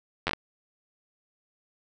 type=slowing click train; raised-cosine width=0.3 ms; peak=-10 dBFS; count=5; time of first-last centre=0.27-0.334 s; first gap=10 ms; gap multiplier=1.32; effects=none